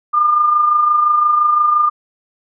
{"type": "tone with amplitude modulation", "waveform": "sine", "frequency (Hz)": 1206, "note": "D6", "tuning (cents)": 46, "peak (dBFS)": -8, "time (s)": [0.13, 1.9], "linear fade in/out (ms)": 20, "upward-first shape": "sine", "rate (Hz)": 25.8, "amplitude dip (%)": 45, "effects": []}